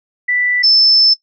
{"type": "tone pair in turn", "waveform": "sine", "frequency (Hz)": [1975.5, 5274], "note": ["B6", "E8"], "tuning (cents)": [0, 0], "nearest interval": "octave + perfect fourth", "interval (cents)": 1700, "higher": "second", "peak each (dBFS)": [-13, -7], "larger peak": "second", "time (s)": [[0.28, 0.63], [0.63, 1.14]], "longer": "second", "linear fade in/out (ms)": 10, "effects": ["noise-tail reverb RT60 0.1 s tail -17 dB re dry"]}